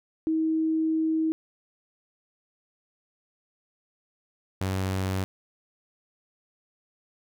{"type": "tone pair in turn", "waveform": ["sine", "sawtooth"], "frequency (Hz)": [318.8, 94.78], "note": ["D#4", "F#2"], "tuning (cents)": [42, 42], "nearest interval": "octave + major sixth", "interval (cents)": 2100, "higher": "first", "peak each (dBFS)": [-22, -22], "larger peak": "neither", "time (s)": [[0.27, 1.32], [4.61, 5.24]], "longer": "first", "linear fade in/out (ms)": 0, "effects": []}